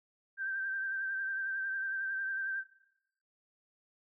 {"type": "tone with vibrato", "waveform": "sine", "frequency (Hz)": 1568, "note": "G6", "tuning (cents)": 0, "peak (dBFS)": -33, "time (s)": [0.37, 2.64], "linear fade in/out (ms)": 50, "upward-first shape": "sine", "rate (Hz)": 11, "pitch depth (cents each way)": 32, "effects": ["noise-tail reverb RT60 0.8 s tail -20 dB re dry"]}